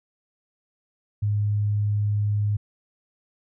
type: tone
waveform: sine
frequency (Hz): 103.83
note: G#2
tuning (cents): 0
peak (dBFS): -20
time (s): 1.22-2.57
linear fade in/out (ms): 10
effects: none